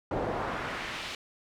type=noise with band-pass filter sweep; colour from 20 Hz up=brown; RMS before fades=-34 dBFS; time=0.11-1.15 s; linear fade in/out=2 ms; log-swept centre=560 to 3800 Hz; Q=1.1; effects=none